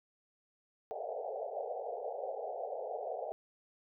white band-pass noise, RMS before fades -40 dBFS, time 0.91-3.32 s, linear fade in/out 0 ms, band 430 to 780 Hz, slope 96 dB/octave, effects none

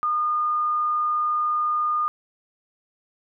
sine tone, 1219 Hz, D#6, 36 cents flat, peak -20 dBFS, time 0.03-2.08 s, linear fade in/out 0 ms, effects none

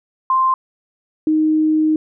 sine tone pair in turn, 1046.5 / 311.1 Hz, C6 / D#4, 0 / 0 cents, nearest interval octave + major sixth, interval 2100 cents, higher first, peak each -12 dBFS, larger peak neither, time 0.3-0.54 / 1.27-1.96 s, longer second, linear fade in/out 2 ms, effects none

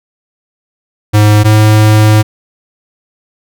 square tone pair in turn, 105.4 / 107.37 Hz, G#2 / A2, +26 / -42 cents, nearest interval unison, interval 32 cents, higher second, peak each -4 dBFS, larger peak neither, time 1.13-1.44 / 1.44-2.23 s, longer second, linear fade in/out 20 ms, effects none

